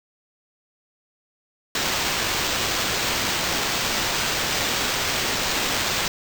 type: noise with sample-and-hold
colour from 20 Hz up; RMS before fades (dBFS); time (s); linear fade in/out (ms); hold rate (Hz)
violet; -24; 1.75-6.08; 2; 11025
effects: none